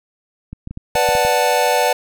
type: clicks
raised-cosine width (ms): 5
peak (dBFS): -17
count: 8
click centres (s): 0.53 / 0.674 / 0.71 / 0.774 / 0.954 / 1.089 / 1.152 / 1.25
type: chord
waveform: square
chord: B minor seventh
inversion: none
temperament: equal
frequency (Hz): 493.9 / 587.3 / 740 / 880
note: B4 / D5 / F#5 / A5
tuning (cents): 0 / 0 / 0 / 0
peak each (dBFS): -20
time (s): 0.95-1.93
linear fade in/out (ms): 5
effects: none